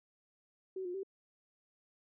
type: tone with pitch steps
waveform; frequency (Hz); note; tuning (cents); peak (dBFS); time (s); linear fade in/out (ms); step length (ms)
sine; 377.4 / 356.5 / 387.2; F#4 / F4 / G4; +34 / +36 / -21; -37; 0.76-1.033; 5; 91
effects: none